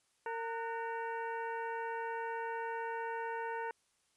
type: harmonic tone with a mistuned harmonic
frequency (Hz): 457.8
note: A#4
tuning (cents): -31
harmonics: 1 / 2 / 3 / 4 / 5 / 6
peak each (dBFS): -41 / -39 / -45 / -48 / -56 / -58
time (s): 0.26-3.71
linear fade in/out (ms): 2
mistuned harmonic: 3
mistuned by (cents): +130
effects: white hiss -75 dBFS RMS until 4.16 s + resampled to 24000 Hz